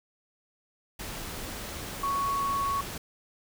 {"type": "tone in noise", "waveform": "sine", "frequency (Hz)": 1112, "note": "C#6", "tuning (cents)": 5, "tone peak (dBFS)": -26, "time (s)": [2.03, 2.81], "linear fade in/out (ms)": 5, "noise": "pink", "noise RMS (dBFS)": -38, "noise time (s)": [0.99, 2.98], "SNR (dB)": 9, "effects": []}